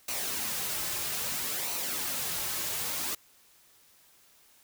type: noise with flanger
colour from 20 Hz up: white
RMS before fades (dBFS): -33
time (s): 0.08-3.15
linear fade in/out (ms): 5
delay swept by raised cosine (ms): 0.58 to 4.28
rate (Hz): 0.61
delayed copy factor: -0.5
effects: white hiss -61 dBFS RMS until 4.63 s

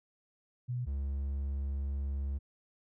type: tone pair in turn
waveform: sine / triangle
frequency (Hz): 123.47 / 69.3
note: B2 / C#2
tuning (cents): 0 / 0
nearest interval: minor seventh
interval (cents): 1000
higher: first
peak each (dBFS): -32 / -30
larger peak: second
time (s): 0.68-0.86 / 0.86-2.39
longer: second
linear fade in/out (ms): 20
effects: none

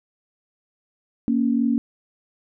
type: tone pair together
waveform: sine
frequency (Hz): 233.9 / 278.2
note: A#3 / C#4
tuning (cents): +6 / +6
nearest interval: minor third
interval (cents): 300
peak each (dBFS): -19 / -22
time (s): 1.28-1.78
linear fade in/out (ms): 0
effects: none

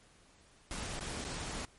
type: noise with dropouts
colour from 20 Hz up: pink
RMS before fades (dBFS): -40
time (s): 0.71-1.65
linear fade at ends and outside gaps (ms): 0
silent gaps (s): 0.992-1.008 / 1.241-1.249
effects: pink hiss -63 dBFS RMS until 1.78 s + MP3 48 kbps

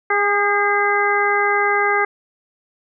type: harmonic tone with a mistuned harmonic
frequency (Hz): 408.9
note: G#4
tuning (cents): -27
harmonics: 1 / 2 / 3 / 4 / 5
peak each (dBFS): -21 / -21 / -21 / -21 / -21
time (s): 0.1-2.05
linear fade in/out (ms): 5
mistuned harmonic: 4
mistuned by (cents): -29
effects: none

